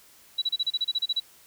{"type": "tone bursts", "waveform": "sine", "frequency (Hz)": 3919, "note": "B7", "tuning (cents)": -14, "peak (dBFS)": -22, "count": 12, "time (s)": [0.38, 1.201], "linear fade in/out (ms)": 10, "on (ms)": 40, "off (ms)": 31, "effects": ["white hiss -55 dBFS RMS until 1.46 s"]}